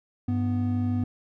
triangle tone pair together, 99.7 / 246.8 Hz, G2 / B3, +30 / -1 cents, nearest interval octave + major third, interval 1569 cents, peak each -24 dBFS, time 0.28-1.04 s, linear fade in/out 5 ms, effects none

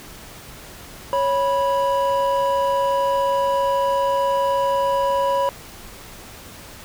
triangle tone pair together, 553 / 982.2 Hz, C#5 / B5, -4 / -10 cents, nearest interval minor seventh, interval 994 cents, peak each -18 dBFS, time 1.13-5.49 s, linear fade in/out 0 ms, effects pink hiss -40 dBFS RMS until 6.84 s

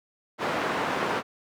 white band-pass noise, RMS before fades -28 dBFS, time 0.38-1.23 s, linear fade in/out 50 ms, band 180 to 1300 Hz, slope 12 dB/octave, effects none

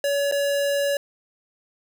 square tone with dropouts, 566 Hz, C#5, 36 cents sharp, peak -21 dBFS, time 0.04-0.97 s, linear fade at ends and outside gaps 2 ms, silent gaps 0.314-0.322 s, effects none

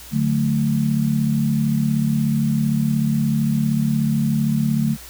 sine chord, D major, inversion none, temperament equal with one note detuned, 146.83 / 182.87 / 220 Hz, D3 / F#3 / A3, 0 / -20 / 0 cents, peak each -20 / -25 / -19 dBFS, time 0.11-4.97 s, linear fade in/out 50 ms, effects added 60 Hz sine -43 dBFS peak until 5.09 s + white hiss -40 dBFS RMS until 5.09 s

